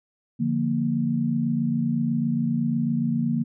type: chord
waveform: sine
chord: Bb major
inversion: first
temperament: equal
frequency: 146.83 / 174.61 / 233.1 Hz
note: D3 / F3 / Bb3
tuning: 0 / 0 / 0 cents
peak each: -27 / -28 / -23 dBFS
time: 0.39-3.44 s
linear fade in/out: 20 ms
effects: none